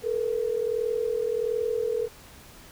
sine tone pair together, 437.6 / 479 Hz, A4 / A#4, -9 / +47 cents, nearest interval major second, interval 156 cents, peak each -27 dBFS, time 0.02-2.09 s, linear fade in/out 50 ms, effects pink hiss -49 dBFS RMS until 2.71 s

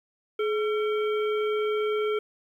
harmonic tone with a mistuned harmonic, 452.5 Hz, A4, 48 cents sharp, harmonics 1 / 3 / 5 / 7, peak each -24 / -34 / -38 / -41 dBFS, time 0.39-2.19 s, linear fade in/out 5 ms, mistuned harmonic 1, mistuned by -110 cents, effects 10-bit

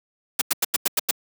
white noise bursts, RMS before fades -20 dBFS, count 7, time 0.39-1.111 s, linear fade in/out 5 ms, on 25 ms, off 91 ms, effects high-pass 200 Hz 12 dB/octave

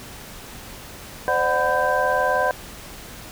sine tone cluster, 517 / 596 / 741 / 1002 / 1566 Hz, C5 / D5 / F#5 / B5 / G6, -21 / +25 / +2 / +25 / -2 cents, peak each -24 dBFS, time 1.28-2.51 s, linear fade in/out 0 ms, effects pink hiss -39 dBFS RMS until 3.31 s

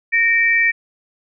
sine tone pair together, 1844 / 2323 Hz, A#6 / D7, -19 / -20 cents, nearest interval major third, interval 399 cents, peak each -15 dBFS, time 0.12-0.72 s, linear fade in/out 20 ms, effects none

